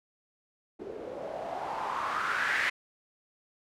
blue noise with low-pass filter sweep, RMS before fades -33 dBFS, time 0.79-2.7 s, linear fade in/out 10 ms, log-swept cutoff 380 to 2000 Hz, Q 4.2, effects none

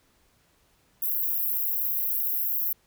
pink high-pass noise, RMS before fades -27 dBFS, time 1.02-2.73 s, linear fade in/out 5 ms, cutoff 12000 Hz, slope 96 dB/octave, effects pink hiss -65 dBFS RMS until 2.86 s

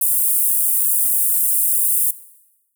pink high-pass noise, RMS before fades -17 dBFS, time 0.01-2.11 s, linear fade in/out 5 ms, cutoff 9000 Hz, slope 48 dB/octave, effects noise-tail reverb RT60 1.0 s tail -18 dB re dry

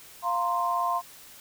sine chord, F suspended fourth, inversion none, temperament just, 698.5 / 931.3 / 1047.7 Hz, F5 / Bb5 / C6, 0 / -2 / +2 cents, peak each -29 / -32 / -26 dBFS, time 0.22-1.02 s, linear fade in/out 50 ms, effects white hiss -49 dBFS RMS until 1.4 s

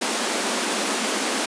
pink high-pass noise, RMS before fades -24 dBFS, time 0.01-1.46 s, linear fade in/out 10 ms, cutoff 200 Hz, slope 96 dB/octave, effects resampled to 22050 Hz

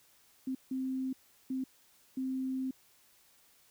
sine tone bursts at uneven times, 261.6 Hz, C4, in tune, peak -32 dBFS, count 4, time 0.47-0.55 / 0.71-1.13 / 1.5-1.64 / 2.17-2.71 s, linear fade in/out 5 ms, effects white hiss -65 dBFS RMS until 3.7 s

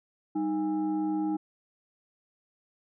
sine tone with frequency modulation, 311.1 Hz, D#4, in tune, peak -26 dBFS, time 0.35-1.37 s, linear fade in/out 10 ms, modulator 506 Hz, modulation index 0.58, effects none

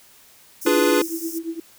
white high-pass noise, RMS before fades -34 dBFS, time 0.61-1.39 s, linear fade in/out 10 ms, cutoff 5100 Hz, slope 96 dB/octave
sine tone with tremolo, 329.6 Hz, E4, in tune, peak -22 dBFS, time 0.65-1.6 s, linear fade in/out 5 ms, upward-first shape triangle, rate 8.6 Hz, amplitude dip 95%
square chord, D diminished seventh, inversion none, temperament equal, 293.7 / 349.2 / 415.3 / 493.9 Hz, D4 / F4 / Ab4 / Cb5, 0 / 0 / 0 / 0 cents, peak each -22 dBFS, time 0.66-1.02 s, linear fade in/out 5 ms
effects white hiss -51 dBFS RMS until 1.78 s

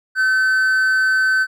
triangle tone with amplitude modulation, 1528 Hz, G6, 45 cents flat, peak -10 dBFS, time 0.15-1.47 s, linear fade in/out 50 ms, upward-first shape sine, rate 224 Hz, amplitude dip 35%, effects none

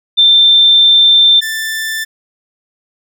sine / sawtooth tone pair in turn, 3570 / 1769.6 Hz, A7 / A6, +24 / +9 cents, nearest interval octave, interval 1215 cents, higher first, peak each -4 / -13 dBFS, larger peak first, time 0.17-1.41 / 1.41-2.05 s, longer first, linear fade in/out 20 ms, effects none

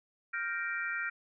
sine chord, G minor seventh, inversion third, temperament equal, 1396.9 / 1568 / 1864.7 / 2349 Hz, F6 / G6 / Bb6 / D7, 0 / 0 / 0 / 0 cents, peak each -36 / -39 / -38 / -40 dBFS, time 0.33-1.1 s, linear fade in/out 10 ms, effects none

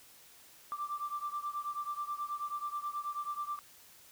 sine beating tone pair, 1174 / 1183.3 Hz, D6 / D6, -1 / +13 cents, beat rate 9.3 Hz, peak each -37 / -39 dBFS, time 0.72-3.59 s, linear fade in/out 0 ms, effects tanh soft clip ceiling -28 dBFS + white hiss -58 dBFS RMS until 4.11 s

